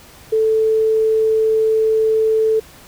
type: tone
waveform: sine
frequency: 440 Hz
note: A4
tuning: in tune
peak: -12 dBFS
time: 0.32-2.6 s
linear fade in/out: 10 ms
effects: pink hiss -43 dBFS RMS until 2.87 s